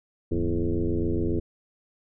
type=tone with frequency modulation; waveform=sine; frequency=162.3 Hz; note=E3; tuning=27 cents flat; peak=-22 dBFS; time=0.31-1.4 s; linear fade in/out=10 ms; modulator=87.3 Hz; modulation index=3; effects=none